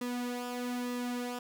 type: tone with flanger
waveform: sawtooth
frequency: 245.4 Hz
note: B3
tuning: 11 cents flat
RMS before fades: -36 dBFS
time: 0.01-1.39 s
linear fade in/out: 5 ms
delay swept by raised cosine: 1.3 to 3.6 ms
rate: 1.1 Hz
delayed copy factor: -0.6
effects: none